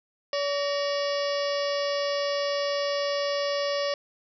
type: harmonic tone with a mistuned harmonic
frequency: 570 Hz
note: C#5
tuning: 48 cents sharp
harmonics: 1 / 2 / 3 / 4 / 5 / 6 / 7 / 8 / 9 / 10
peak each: -26 / -35 / -37 / -42 / -38 / -42 / -44 / -39 / -37 / -46 dBFS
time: 0.33-3.94 s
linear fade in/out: 2 ms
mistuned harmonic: 3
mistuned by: +140 cents
effects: none